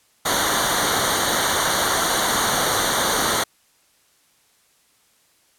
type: noise with comb filter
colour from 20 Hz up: pink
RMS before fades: -20 dBFS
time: 0.25-3.44 s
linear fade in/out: 10 ms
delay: 0.39 ms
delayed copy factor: -0.9
effects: white hiss -60 dBFS RMS until 5.58 s + low-pass 12000 Hz 12 dB/octave

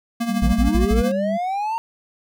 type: tone with tremolo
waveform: square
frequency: 233.1 Hz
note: A#3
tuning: in tune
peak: -19 dBFS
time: 0.2-1.12 s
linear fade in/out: 10 ms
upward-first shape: triangle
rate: 13 Hz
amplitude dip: 70%
type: tone with pitch glide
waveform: sine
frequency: 196.8 to 198.28 Hz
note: G3 to G3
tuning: +7 to +20 cents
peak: -22 dBFS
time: 0.28-1.38 s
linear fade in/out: 20 ms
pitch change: +13 cents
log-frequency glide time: 0.56-0.91 s
type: tone bursts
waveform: sine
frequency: 58.1 Hz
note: A#1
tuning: 5 cents flat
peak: -16 dBFS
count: 4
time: 0.42-1.016 s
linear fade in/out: 5 ms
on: 110 ms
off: 52 ms
type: linear sweep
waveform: triangle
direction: up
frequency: 144.9 to 922 Hz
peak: -19 dBFS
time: 0.43-1.78 s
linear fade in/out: 0 ms
effects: none

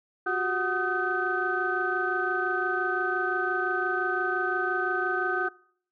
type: tone cluster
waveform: sine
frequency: 360.5 / 386.3 / 738 / 1248 / 1529 Hz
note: F#4 / G4 / F#5 / D#6 / G6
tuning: -45 / -25 / -5 / +5 / -44 cents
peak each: -31 / -35 / -32 / -31 / -28 dBFS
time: 0.26-5.49 s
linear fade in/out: 10 ms
effects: noise-tail reverb RT60 0.6 s tail -24 dB re dry + tanh soft clip ceiling -14 dBFS

